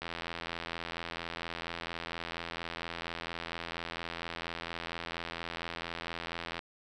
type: click train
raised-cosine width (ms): 0.3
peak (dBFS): -21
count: 555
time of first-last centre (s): 0.02-6.592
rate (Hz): 84.3
effects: none